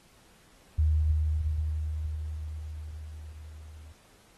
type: tone with level ramp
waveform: sine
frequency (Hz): 77.2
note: D#2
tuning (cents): -13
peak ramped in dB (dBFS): -20 to -45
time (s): 0.78-3.93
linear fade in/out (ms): 10
effects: pink hiss -60 dBFS RMS until 4.37 s + AAC 32 kbps